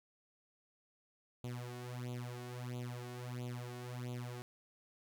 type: tone with flanger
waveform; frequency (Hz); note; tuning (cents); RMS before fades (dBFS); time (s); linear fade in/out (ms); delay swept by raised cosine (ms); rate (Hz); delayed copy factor
sawtooth; 123; B2; -7; -44; 1.44-4.42; 0; 0.28 to 2.78; 1.5; +0.9
effects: none